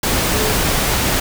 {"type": "tone in noise", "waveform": "sine", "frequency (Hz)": 430.3, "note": "A4", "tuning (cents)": -39, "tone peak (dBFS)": -22, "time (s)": [0.33, 0.53], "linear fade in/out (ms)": 5, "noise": "pink", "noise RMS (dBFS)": -17, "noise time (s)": [0.03, 1.2], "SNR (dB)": -8, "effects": []}